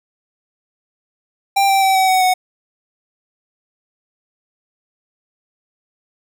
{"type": "tone with pitch steps", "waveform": "square", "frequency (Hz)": [790, 779.6, 769.3, 759.1, 749.1, 739.2], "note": ["G5", "G5", "G5", "F#5", "F#5", "F#5"], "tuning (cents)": [13, -10, -33, 44, 21, -2], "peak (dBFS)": -12, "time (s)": [1.56, 2.34], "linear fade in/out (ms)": 10, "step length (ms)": 130, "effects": []}